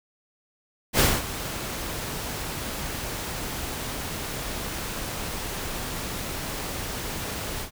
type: noise with ADSR envelope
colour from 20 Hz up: pink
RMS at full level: -18 dBFS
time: 0.93-7.71 s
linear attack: 65 ms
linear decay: 220 ms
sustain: -14 dB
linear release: 96 ms
effects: none